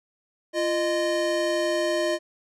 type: tone pair together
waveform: square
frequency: 345.2 / 615 Hz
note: F4 / D#5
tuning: -20 / -20 cents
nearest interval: minor seventh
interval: 1000 cents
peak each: -27 / -25 dBFS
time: 0.53-2.19 s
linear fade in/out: 50 ms
effects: low-pass 8000 Hz 12 dB/octave